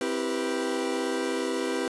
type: chord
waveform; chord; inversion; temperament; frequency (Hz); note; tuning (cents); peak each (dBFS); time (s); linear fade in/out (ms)
40% pulse; C major seventh; none; equal with one note detuned; 261.6 / 329.6 / 392 / 487.1; C4 / E4 / G4 / B4; 0 / 0 / 0 / -24; -32 / -32 / -31 / -31; 0.01-1.88; 2
effects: resampled to 24000 Hz + 9-bit